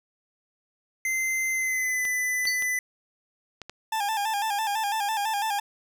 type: tone with pitch glide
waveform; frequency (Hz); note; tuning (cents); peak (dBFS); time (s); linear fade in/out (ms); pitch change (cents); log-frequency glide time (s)
square; 2073 to 2001; C7 to B6; -17 to +22; -25; 1.05-2.79; 2; -61; 1.51-2.06
type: clicks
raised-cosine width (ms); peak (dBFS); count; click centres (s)
0.2; -21; 5; 2.052 / 2.454 / 2.623 / 3.617 / 3.696
type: tone with exponential decay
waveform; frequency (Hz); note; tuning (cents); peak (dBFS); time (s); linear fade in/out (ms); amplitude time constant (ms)
triangle; 4509; C#8; +29; -20; 2.47-2.62; 2; 31
type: tone with vibrato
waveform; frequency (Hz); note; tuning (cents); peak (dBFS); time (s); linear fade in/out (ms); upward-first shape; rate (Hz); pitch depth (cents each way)
40% pulse; 846; G#5; +32; -24; 3.92-5.6; 5; square; 6; 74
effects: none